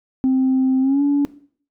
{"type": "tone with pitch glide", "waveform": "sine", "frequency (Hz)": [261.6, 285.3], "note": ["C4", "C#4"], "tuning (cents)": [0, 50], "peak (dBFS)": -12, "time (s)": [0.24, 1.25], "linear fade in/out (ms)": 0, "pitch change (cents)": 150, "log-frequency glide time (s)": [0.81, 1.02], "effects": ["noise-tail reverb RT60 0.5 s tail -18 dB re dry", "tanh soft clip ceiling -11 dBFS"]}